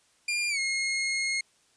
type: tone with pitch glide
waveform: sawtooth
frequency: 2403 to 2153 Hz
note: D7 to C7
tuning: +39 to +49 cents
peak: -23 dBFS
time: 0.28-1.41 s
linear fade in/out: 5 ms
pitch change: -190 cents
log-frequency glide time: 0.49-0.59 s
effects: white hiss -65 dBFS RMS until 1.76 s + resampled to 22050 Hz